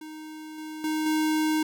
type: tone with level steps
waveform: square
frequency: 310.8 Hz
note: D#4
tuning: 2 cents flat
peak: -39 / -36 / -26 / -23 dBFS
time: 0.01-1.63 s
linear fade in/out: 5 ms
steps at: 0.58 / 0.84 / 1.06 s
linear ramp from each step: 2 ms
effects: none